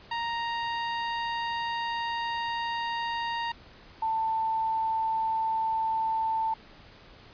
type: tone pair in turn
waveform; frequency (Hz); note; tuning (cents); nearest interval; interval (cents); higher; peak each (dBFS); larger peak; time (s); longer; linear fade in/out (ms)
sawtooth / sine; 932.3 / 890; A#5 / A5; 0 / +20; minor second; 80; first; -25 / -25; neither; 0.11-3.52 / 4.02-6.54; first; 5
effects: pink hiss -52 dBFS RMS until 7.33 s + resampled to 11025 Hz